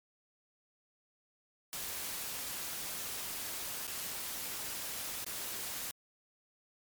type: noise with dropouts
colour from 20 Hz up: white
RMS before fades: -40 dBFS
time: 1.73-5.91 s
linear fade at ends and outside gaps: 0 ms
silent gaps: 3.869-3.877 / 5.244-5.265 s
effects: MP3 96 kbps